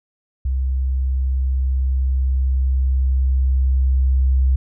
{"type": "tone with level ramp", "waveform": "sine", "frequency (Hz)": 65.41, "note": "C2", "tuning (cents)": 0, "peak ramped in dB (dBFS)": [-17, -12], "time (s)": [0.45, 4.56], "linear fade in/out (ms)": 5, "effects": []}